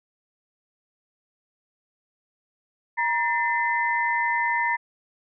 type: tone cluster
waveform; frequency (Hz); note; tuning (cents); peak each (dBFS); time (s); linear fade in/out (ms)
sine; 946 / 1795 / 2046; A#5 / A6 / C7; +25 / +34 / -39; -24 / -26 / -27; 2.97-4.77; 20
effects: none